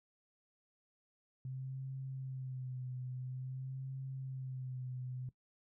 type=tone with vibrato; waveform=sine; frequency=130 Hz; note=C3; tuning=11 cents flat; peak=-40 dBFS; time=1.45-5.29 s; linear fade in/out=2 ms; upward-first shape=sine; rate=0.49 Hz; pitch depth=43 cents each way; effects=noise-tail reverb RT60 0.1 s tail -17 dB re dry